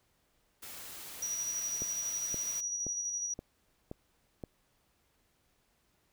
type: noise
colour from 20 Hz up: white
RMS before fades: -46 dBFS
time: 0.62-2.61 s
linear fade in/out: 10 ms
type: tone with tremolo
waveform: sine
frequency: 5800 Hz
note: F#8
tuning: 35 cents flat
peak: -32 dBFS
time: 1.22-3.34 s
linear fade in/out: 5 ms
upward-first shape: square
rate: 12 Hz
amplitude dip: 30%
type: click train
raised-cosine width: 2 ms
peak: -27 dBFS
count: 6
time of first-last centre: 1.82-4.438 s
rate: 1.91 Hz
effects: pink hiss -73 dBFS RMS until 6.12 s